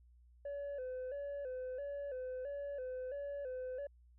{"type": "tone with vibrato", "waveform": "sine", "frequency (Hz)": 538, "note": "C5", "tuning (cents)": 48, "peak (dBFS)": -37, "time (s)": [0.45, 3.87], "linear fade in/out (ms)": 5, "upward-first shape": "square", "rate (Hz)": 1.5, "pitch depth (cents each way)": 95, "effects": ["tanh soft clip ceiling -39 dBFS", "added 60 Hz sine -61 dBFS peak until 4.18 s"]}